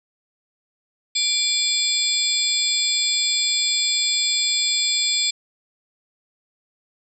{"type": "tone cluster", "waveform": "sine", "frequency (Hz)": [2355, 3471, 4302, 4863, 7580], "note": ["D7", "A7", "C8", "D#8", "A#8"], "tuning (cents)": [4, -24, 47, -40, 28], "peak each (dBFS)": [-27, -24, -25, -25, -24], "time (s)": [1.15, 5.31], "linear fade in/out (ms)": 10, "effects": []}